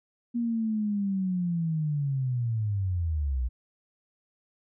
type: linear sweep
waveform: sine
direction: down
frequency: 239.6 to 58.27 Hz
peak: -25 dBFS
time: 0.34-3.49 s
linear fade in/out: 20 ms
effects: none